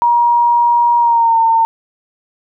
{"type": "tone with pitch glide", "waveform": "sine", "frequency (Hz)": [950, 908.1], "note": ["A#5", "A#5"], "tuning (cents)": [33, -46], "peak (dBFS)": -8, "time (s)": [0.02, 1.65], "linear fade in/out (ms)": 0, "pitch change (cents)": -79, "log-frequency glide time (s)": [0.98, 1.38], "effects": []}